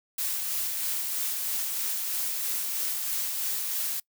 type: noise with tremolo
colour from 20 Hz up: blue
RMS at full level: -29 dBFS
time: 0.18-4 s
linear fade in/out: 5 ms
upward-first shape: sine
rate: 3.1 Hz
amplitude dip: 25%
effects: noise-tail reverb RT60 0.1 s tail -24 dB re dry